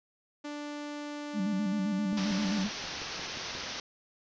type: tone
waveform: sawtooth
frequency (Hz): 293.7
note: D4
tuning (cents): 0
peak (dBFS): -33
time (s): 0.44-2.64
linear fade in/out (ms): 10
type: tone with vibrato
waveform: sine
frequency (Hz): 200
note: G3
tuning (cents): +35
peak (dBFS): -28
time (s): 1.33-2.7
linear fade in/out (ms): 50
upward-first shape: square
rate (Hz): 7.6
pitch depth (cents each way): 94
type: click train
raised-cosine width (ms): 2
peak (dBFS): -32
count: 9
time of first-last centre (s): 2.13-3.551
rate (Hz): 5.63
type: low-pass noise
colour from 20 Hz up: white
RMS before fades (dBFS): -39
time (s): 2.17-3.8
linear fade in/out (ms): 2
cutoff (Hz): 6100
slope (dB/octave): 96
effects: resampled to 16000 Hz